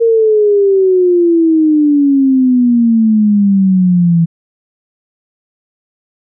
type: exponential sweep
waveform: sine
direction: down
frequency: 465.2 to 164.81 Hz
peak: -6 dBFS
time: 0-4.26 s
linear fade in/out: 20 ms
effects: none